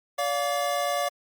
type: tone cluster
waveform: square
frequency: 575 / 704 / 1154 Hz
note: D5 / F5 / D6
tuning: -37 / +14 / -31 cents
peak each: -29 / -29 / -32 dBFS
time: 0.18-1.09 s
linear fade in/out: 10 ms
effects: Opus 48 kbps